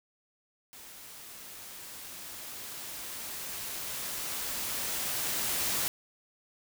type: noise with level ramp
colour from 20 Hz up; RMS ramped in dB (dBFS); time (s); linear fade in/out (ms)
white; -49 to -30; 0.73-5.88; 0
effects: none